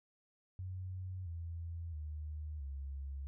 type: tone with pitch steps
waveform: sine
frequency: 92.5 / 83.85 / 76.01 / 68.9 Hz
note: F#2 / E2 / D#2 / C#2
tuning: 0 / +30 / -40 / -10 cents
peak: -40 dBFS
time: 0.59-3.27 s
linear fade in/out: 0 ms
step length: 670 ms
effects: none